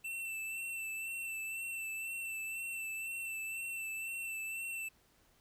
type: tone with vibrato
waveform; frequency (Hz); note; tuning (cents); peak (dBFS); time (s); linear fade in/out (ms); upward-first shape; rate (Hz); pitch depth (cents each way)
square; 2674; E7; +24; -39; 0.04-4.89; 10; sine; 2; 27
effects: pink hiss -69 dBFS RMS until 5.4 s